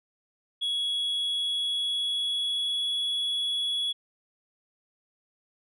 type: tone with pitch glide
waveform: sine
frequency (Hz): 3349 to 3370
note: G#7 to G#7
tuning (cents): +14 to +25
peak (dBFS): -23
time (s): 0.61-3.93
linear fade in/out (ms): 20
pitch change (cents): +11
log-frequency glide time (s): 0.93-2.84
effects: tanh soft clip ceiling -25 dBFS